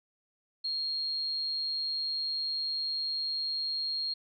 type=tone; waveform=sine; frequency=4250 Hz; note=C8; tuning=26 cents sharp; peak=-30 dBFS; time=0.64-4.14 s; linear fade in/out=10 ms; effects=none